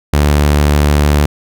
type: tone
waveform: sawtooth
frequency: 73.42 Hz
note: D2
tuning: in tune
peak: -4 dBFS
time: 0.13-1.26 s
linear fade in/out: 5 ms
effects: none